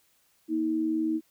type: tone pair together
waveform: sine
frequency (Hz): 238.3 / 318.1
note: A#3 / D#4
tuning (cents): +38 / +38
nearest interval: perfect fourth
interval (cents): 500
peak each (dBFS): -33 / -25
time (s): 0.48-1.21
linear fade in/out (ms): 50
effects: white hiss -67 dBFS RMS until 1.3 s